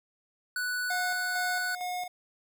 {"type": "tone", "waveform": "square", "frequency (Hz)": 1482, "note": "F#6", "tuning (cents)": 2, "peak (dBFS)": -30, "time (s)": [0.56, 1.75], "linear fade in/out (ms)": 2}
{"type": "tone with tremolo", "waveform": "square", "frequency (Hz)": 722, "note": "F#5", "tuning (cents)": -43, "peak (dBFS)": -32, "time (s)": [0.9, 2.08], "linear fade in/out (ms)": 5, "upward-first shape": "square", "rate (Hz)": 2.2, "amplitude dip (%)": 50}
{"effects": []}